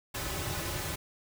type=noise with comb filter; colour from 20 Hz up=pink; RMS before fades=-35 dBFS; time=0.14-0.96 s; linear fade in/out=10 ms; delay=4.3 ms; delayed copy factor=-0.7; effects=none